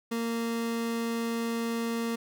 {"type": "tone", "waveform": "30% pulse", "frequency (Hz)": 230.9, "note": "A#3", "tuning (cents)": -16, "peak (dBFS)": -26, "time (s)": [0.11, 2.16], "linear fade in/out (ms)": 10, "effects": []}